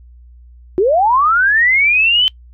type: linear sweep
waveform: sine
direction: up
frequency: 344.8 to 3084 Hz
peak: -9 dBFS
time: 0.78-2.28 s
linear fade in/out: 0 ms
effects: noise-tail reverb RT60 0.1 s tail -23 dB re dry + added 60 Hz sine -38 dBFS peak until 2.53 s